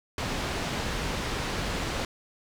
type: low-pass noise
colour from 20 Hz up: pink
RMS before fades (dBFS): -31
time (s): 0.18-2.05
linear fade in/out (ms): 2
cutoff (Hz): 5400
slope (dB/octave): 12
effects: none